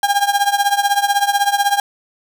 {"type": "tone with tremolo", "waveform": "35% pulse", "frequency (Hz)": 807, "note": "G#5", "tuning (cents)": -50, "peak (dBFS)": -8, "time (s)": [0.03, 1.8], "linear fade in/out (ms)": 2, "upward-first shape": "triangle", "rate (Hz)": 16, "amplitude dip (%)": 90, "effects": []}